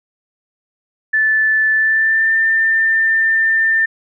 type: tone with pitch glide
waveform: sine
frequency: 1751 to 1793 Hz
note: A6 to A6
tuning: -9 to +32 cents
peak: -11 dBFS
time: 1.13-3.86 s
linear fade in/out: 10 ms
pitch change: +41 cents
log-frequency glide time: 1.73-2.34 s
effects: none